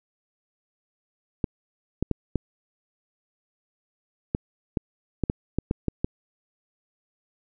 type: clicks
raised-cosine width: 3 ms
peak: -10 dBFS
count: 12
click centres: 1.442 / 2.026 / 2.113 / 2.357 / 4.349 / 4.772 / 5.237 / 5.299 / 5.586 / 5.711 / 5.883 / 6.045 s
effects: none